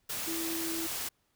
sine tone in noise, 329.5 Hz, E4, 1 cent flat, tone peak -35 dBFS, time 0.27-0.87 s, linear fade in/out 10 ms, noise white, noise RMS -36 dBFS, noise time 0.09-1.09 s, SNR -2 dB, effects pink hiss -74 dBFS RMS until 1.35 s

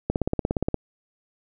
click train, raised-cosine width 2 ms, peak -9 dBFS, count 12, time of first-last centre 0.1-0.743 s, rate 17.1 Hz, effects none

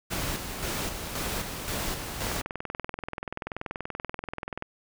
pink noise with tremolo, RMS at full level -31 dBFS, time 0.1-2.42 s, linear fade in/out 20 ms, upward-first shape square, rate 1.9 Hz, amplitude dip 45%
click train, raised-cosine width 0.5 ms, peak -18 dBFS, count 51, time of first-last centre 2.22-4.624 s, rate 20.8 Hz
effects none

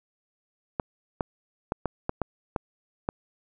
clicks, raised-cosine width 1 ms, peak -12 dBFS, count 8, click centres 0.798 / 1.208 / 1.721 / 1.857 / 2.094 / 2.217 / 2.562 / 3.089 s, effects none

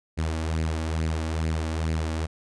sawtooth tone with flanger, 79.9 Hz, D#2, 47 cents sharp, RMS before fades -27 dBFS, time 0.17-2.27 s, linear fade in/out 20 ms, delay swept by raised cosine 0.42 to 3.62 ms, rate 2.3 Hz, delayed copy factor +0.55, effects resampled to 22050 Hz

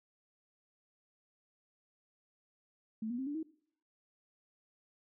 sine tone with pitch steps, 220 / 241.3 / 264.7 / 290.3 / 318.4 Hz, A3 / B3 / C4 / D4 / D#4, 0 / -40 / +20 / -20 / +40 cents, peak -35 dBFS, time 3.02-3.43 s, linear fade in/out 5 ms, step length 82 ms, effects noise-tail reverb RT60 0.6 s tail -21 dB re dry

